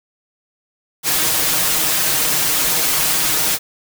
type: noise with comb filter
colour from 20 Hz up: white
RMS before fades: -17 dBFS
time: 1.03-3.59 s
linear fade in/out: 50 ms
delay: 6.4 ms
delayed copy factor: +0.75
effects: none